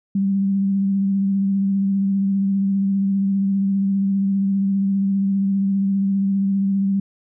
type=tone with vibrato; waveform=sine; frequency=196 Hz; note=G3; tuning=in tune; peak=-16 dBFS; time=0.15-7 s; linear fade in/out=5 ms; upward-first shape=sine; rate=15 Hz; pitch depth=21 cents each way; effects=none